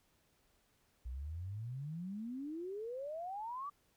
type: exponential sweep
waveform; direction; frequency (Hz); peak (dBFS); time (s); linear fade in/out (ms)
sine; up; 58.7 to 1186; -40; 1.05-3.7; 10
effects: pink hiss -74 dBFS RMS until 3.96 s